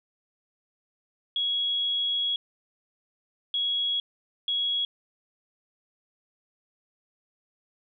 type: tone bursts at uneven times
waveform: sine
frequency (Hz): 3329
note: G#7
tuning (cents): +3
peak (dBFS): -24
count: 3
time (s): 1.36-2.36 / 3.54-4 / 4.48-4.85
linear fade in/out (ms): 2
effects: none